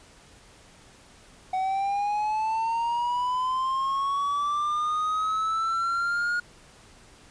triangle linear sweep, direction up, 746 to 1438 Hz, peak -22 dBFS, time 1.53-6.4 s, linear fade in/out 5 ms, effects pink hiss -53 dBFS RMS until 7.3 s + resampled to 22050 Hz

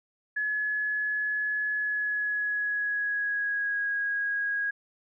sine tone with pitch glide, 1700 to 1646.8 Hz, G#6 to G#6, +40 to -15 cents, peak -26 dBFS, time 0.36-4.71 s, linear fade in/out 10 ms, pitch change -55 cents, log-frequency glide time 1.74-3.91 s, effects none

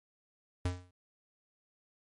square tone with exponential decay, 89.8 Hz, F2, 49 cents sharp, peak -28 dBFS, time 0.65-0.91 s, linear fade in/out 5 ms, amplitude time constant 56 ms, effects MP3 48 kbps

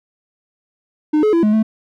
triangle tone with pitch steps, 304.3 / 426.8 / 335.5 / 212 / 219 Hz, D#4 / G#4 / E4 / G#3 / A3, -38 / +47 / +31 / +36 / -8 cents, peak -9 dBFS, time 1.13-1.63 s, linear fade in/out 10 ms, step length 100 ms, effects none

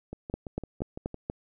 two click trains, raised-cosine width 2 ms, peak -24 / -17 dBFS, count 7 / 5, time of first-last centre 0.13-1.144 / 0.34-1.299 s, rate 5.92 / 4.17 Hz, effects none

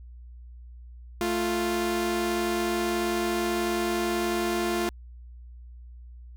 sawtooth tone pair together, 220 / 349.2 Hz, A3 / F4, 0 / 0 cents, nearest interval minor sixth, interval 800 cents, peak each -27 / -22 dBFS, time 1.21-4.89 s, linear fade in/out 0 ms, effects added 60 Hz sine -42 dBFS peak until 6.36 s

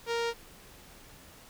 sawtooth tone with low-pass filter, 466.2 Hz, A#4, in tune, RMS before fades -31 dBFS, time 0.06-0.34 s, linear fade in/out 50 ms, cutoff 5100 Hz, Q 1.1, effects pink hiss -53 dBFS RMS until 1.49 s

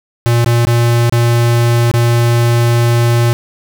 square tone with dropouts, 118.3 Hz, A#2, 26 cents sharp, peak -9 dBFS, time 0.26-3.33 s, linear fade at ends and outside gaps 0 ms, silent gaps 0.445-0.461 / 0.651-0.67 / 1.096-1.124 / 1.914-1.939 s, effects none

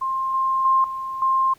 sine tone with level steps, 1058 Hz, C6, 19 cents sharp, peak -21 / -18 / -14 / -26 / -16 dBFS, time 0.01-1.54 s, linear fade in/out 10 ms, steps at 0.34 / 0.65 / 0.84 / 1.22 s, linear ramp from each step 2 ms, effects pink hiss -55 dBFS RMS until 1.58 s

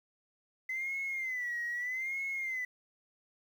sine tone with vibrato, 2032 Hz, B6, 49 cents sharp, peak -32 dBFS, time 0.69-2.65 s, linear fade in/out 5 ms, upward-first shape sine, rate 0.8 Hz, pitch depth 120 cents each way, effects tanh soft clip ceiling -30 dBFS + 10-bit

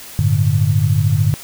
sine chord, G suspended second, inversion none, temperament equal with one note detuned, 98 / 111.73 / 146.83 Hz, G2 / A2 / D3, 0 / +27 / 0 cents, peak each -16 dBFS, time 0.19-1.34 s, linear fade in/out 0 ms, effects white hiss -35 dBFS RMS until 1.43 s

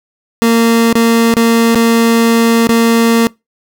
30% pulse tone with dropouts, 230 Hz, A#3, 23 cents flat, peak -4 dBFS, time 0.42-3.27 s, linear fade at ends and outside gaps 0 ms, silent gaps 0.928-0.954 / 1.339-1.368 / 1.747-1.756 / 2.671-2.691 s, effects noise-tail reverb RT60 0.2 s tail -23 dB re dry

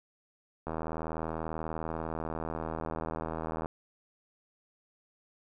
click train, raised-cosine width 1 ms, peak -21 dBFS, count 241, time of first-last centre 0.67-3.659 s, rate 80.3 Hz, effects none

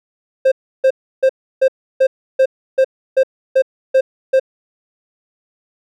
triangle tone bursts, 528 Hz, C5, 16 cents sharp, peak -6 dBFS, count 11, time 0.45-4.398 s, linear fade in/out 10 ms, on 68 ms, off 320 ms, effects none

